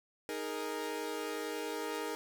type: chord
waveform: sawtooth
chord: D# suspended fourth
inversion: none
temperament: equal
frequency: 311.1 / 415.3 / 466.2 Hz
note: D#4 / G#4 / A#4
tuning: 0 / 0 / 0 cents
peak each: -38 / -37 / -36 dBFS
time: 0.29-2.15 s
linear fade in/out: 0 ms
effects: none